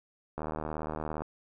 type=click train; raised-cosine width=1 ms; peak=-21 dBFS; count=66; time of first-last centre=0.38-1.22 s; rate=77.4 Hz; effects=none